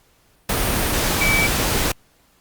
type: tone in noise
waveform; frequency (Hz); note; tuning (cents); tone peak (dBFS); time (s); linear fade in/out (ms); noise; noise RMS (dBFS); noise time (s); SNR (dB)
sine; 2300; D7; -37; -17; 1.21-1.47; 5; pink; -20; 0.49-1.92; 0
effects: pink hiss -58 dBFS RMS until 2.4 s + Opus 48 kbps